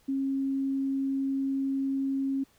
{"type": "tone", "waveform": "sine", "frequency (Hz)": 271.1, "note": "C#4", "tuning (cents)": -38, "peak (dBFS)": -26, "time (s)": [0.08, 2.44], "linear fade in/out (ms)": 10, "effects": ["pink hiss -64 dBFS RMS until 2.58 s"]}